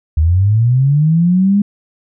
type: linear sweep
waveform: sine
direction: up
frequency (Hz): 74 to 206.9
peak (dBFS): -8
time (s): 0.17-1.62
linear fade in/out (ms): 5
effects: none